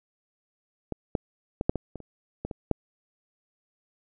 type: clicks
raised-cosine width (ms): 2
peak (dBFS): -17 / -11 / -14 / -7 / -15 / -23 / -30 / -18 / -21 / -9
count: 10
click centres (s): 0.923 / 1.152 / 1.611 / 1.695 / 1.757 / 1.957 / 2.003 / 2.45 / 2.512 / 2.713
effects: none